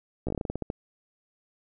slowing click train, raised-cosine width 2 ms, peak -17 dBFS, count 12, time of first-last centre 0.27-0.701 s, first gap 15 ms, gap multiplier 1.18, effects none

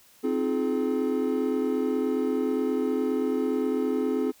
triangle chord, F minor seventh, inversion second, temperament equal with one note detuned, 261.6 / 311.1 / 349.2 / 424 Hz, C4 / Eb4 / F4 / Ab4, 0 / 0 / 0 / +36 cents, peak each -25 / -30 / -30 / -26 dBFS, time 0.23-4.32 s, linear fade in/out 20 ms, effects white hiss -57 dBFS RMS until 4.4 s

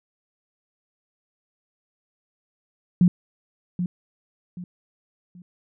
sine tone with echo, 178.1 Hz, F3, 34 cents sharp, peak -12 dBFS, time 3.01-3.08 s, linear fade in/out 2 ms, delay 780 ms, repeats 3, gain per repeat -10 dB, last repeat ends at 5.42 s, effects none

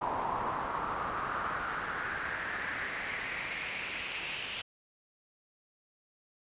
brown noise with band-pass filter sweep, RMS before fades -36 dBFS, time 0.01-4.62 s, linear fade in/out 10 ms, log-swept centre 930 to 2900 Hz, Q 3.9, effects resampled to 8000 Hz

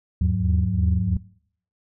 sine tone cluster, 78.3 / 81.3 / 102.1 / 181.6 Hz, D#2 / E2 / G#2 / F#3, +11 / -23 / -29 / -32 cents, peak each -23 dBFS, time 0.21-1.17 s, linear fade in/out 5 ms, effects noise-tail reverb RT60 0.6 s tail -21 dB re dry + tanh soft clip ceiling -9 dBFS

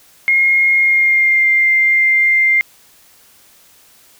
sine tone with pitch glide, 2144 to 2099 Hz, C7 to C7, +42 to +5 cents, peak -9 dBFS, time 0.28-2.61 s, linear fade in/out 0 ms, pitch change -37 cents, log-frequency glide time 0.74-1.51 s, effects white hiss -48 dBFS RMS until 4.19 s

